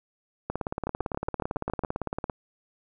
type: two click trains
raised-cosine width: 1 ms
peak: -16 / -15 dBFS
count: 8 / 33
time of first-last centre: 0.87-1.837 / 0.5-2.298 s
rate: 7.24 / 17.8 Hz
effects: none